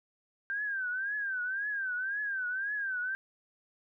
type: tone with vibrato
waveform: sine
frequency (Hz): 1575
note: G6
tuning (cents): +8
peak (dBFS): -31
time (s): 0.5-3.15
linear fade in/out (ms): 0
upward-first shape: triangle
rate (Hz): 1.9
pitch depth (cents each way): 150
effects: none